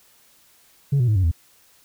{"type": "tone with pitch steps", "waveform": "sine", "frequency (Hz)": [140, 122.58, 107.33, 93.98, 82.29], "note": ["C#3", "B2", "A2", "F#2", "E2"], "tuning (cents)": [18, -13, -43, 28, -2], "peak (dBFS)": -13, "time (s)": [0.92, 1.315], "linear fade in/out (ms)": 10, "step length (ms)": 79, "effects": ["tanh soft clip ceiling -14 dBFS", "white hiss -56 dBFS RMS until 1.84 s"]}